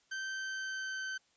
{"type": "tone with pitch glide", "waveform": "40% pulse", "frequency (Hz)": [1554, 1538.8], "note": ["G6", "G6"], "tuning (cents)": [-16, -33], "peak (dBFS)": -36, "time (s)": [0.11, 1.18], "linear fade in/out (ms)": 10, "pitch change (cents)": -17, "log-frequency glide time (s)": [0.26, 1.04], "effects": ["white hiss -71 dBFS RMS until 1.36 s", "resampled to 16000 Hz"]}